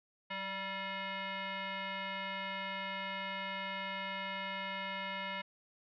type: tone with frequency modulation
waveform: sine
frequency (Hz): 587.3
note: D5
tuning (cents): 0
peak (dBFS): -37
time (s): 0.3-5.42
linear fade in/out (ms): 10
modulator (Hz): 777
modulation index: 3.2
effects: none